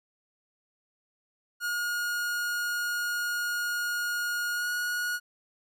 45% pulse tone with pitch glide, 1434 to 1449 Hz, F6 to F#6, +45 to -37 cents, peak -28 dBFS, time 1.6-5.2 s, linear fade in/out 50 ms, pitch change +18 cents, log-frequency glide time 4.53-4.69 s, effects none

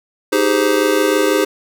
square chord, Ab major seventh, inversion second, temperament just, 311.5 / 389.3 / 415.3 / 519.1 Hz, Eb4 / G4 / Ab4 / C5, +2 / -12 / 0 / -14 cents, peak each -19 dBFS, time 0.32-1.45 s, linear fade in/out 10 ms, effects none

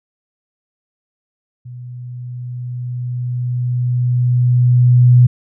sine tone with level ramp, 123.47 Hz, B2, in tune, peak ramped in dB -29 to -4 dBFS, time 1.65-5.27 s, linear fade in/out 10 ms, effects none

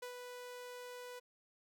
sawtooth tone with ADSR envelope, 493.7 Hz, B4, 1 cent flat, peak -39 dBFS, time 0.02-1.2 s, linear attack 8 ms, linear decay 96 ms, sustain -4 dB, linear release 16 ms, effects none

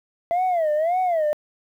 sine tone with vibrato, 668 Hz, E5, 23 cents sharp, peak -16 dBFS, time 0.31-1.33 s, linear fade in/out 0 ms, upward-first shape sine, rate 1.8 Hz, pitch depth 190 cents each way, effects tanh soft clip ceiling -17 dBFS + 9-bit

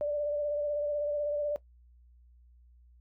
sine tone with vibrato, 587.3 Hz, D5, in tune, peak -28 dBFS, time 0.01-1.56 s, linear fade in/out 0 ms, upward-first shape sine, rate 16 Hz, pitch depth 26 cents each way, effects noise-tail reverb RT60 0.1 s tail -17 dB re dry + added 60 Hz sine -56 dBFS peak until 3 s

